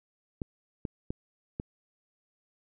clicks, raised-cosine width 3 ms, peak -20 dBFS, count 4, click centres 0.418 / 0.852 / 1.105 / 1.599 s, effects none

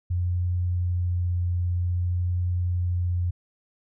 sine tone with vibrato, 88.6 Hz, F2, 25 cents sharp, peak -22 dBFS, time 0.1-3.31 s, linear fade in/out 10 ms, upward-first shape triangle, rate 0.53 Hz, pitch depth 9 cents each way, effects none

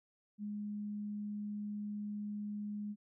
sine tone, 207.7 Hz, G#3, in tune, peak -38 dBFS, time 0.38-2.96 s, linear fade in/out 50 ms, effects none

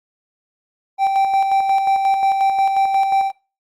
triangle tone with tremolo, 780 Hz, G5, 9 cents flat, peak -10 dBFS, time 0.98-3.32 s, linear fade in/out 50 ms, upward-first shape square, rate 5.6 Hz, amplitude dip 40%, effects noise-tail reverb RT60 0.3 s tail -21 dB re dry + Opus 48 kbps

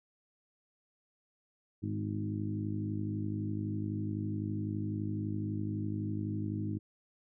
harmonic tone with a mistuned harmonic, 51.91 Hz, G#1, in tune, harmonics 2 / 3 / 4 / 5 / 6 / 7, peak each -36 / -43 / -39 / -44 / -39 / -50 dBFS, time 1.82-6.79 s, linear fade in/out 20 ms, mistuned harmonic 5, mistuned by -23 cents, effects none

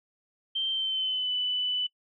sine tone with pitch glide, 3136 to 2989 Hz, G7 to F#7, 0 to +17 cents, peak -26 dBFS, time 0.55-1.87 s, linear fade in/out 10 ms, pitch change -83 cents, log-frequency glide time 0.7-1.34 s, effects noise-tail reverb RT60 0.1 s tail -22 dB re dry

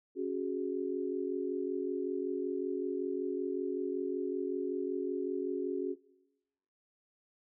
sine chord, C# suspended fourth, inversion none, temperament equal, 277.2 / 370 / 415.3 Hz, C#4 / F#4 / G#4, 0 / 0 / 0 cents, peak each -38 / -34 / -38 dBFS, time 0.15-5.96 s, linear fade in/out 50 ms, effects noise-tail reverb RT60 1.0 s tail -21 dB re dry

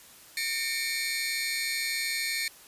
sawtooth tone cluster, 1822 / 2201 / 2334 / 4221 Hz, A#6 / C#7 / D7 / C8, -40 / -13 / -11 / +14 cents, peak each -31 dBFS, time 0.37-2.48 s, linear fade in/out 2 ms, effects white hiss -52 dBFS RMS until 2.67 s + resampled to 32000 Hz

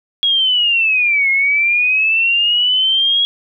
sine linear two-way sweep, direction down then up, 3322 to 2148 to 3322 Hz, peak -11 dBFS, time 0.23-3.25 s, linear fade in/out 0 ms, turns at 1.3 s, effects none

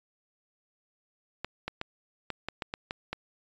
clicks, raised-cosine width 0.3 ms, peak -17 dBFS, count 9, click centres 1.446 / 1.68 / 1.814 / 2.303 / 2.486 / 2.622 / 2.739 / 2.909 / 3.13 s, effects resampled to 16000 Hz

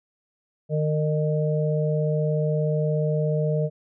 harmonic tone, 152.8 Hz, D#3, 31 cents flat, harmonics 1 / 3 / 4, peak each -22 / -27 / -28 dBFS, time 0.69-3.7 s, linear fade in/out 50 ms, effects none

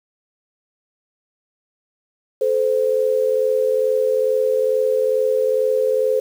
sine tone pair together, 434.7 / 517 Hz, A4 / C5, -21 / -21 cents, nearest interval minor third, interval 300 cents, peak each -19 / -17 dBFS, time 2.41-6.2 s, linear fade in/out 5 ms, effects 7-bit

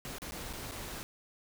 pink noise with dropouts, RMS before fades -42 dBFS, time 0.05-1.03 s, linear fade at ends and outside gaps 0 ms, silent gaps 0.184-0.219 / 0.31-0.32 / 0.529-0.535 / 0.712-0.718 s, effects none

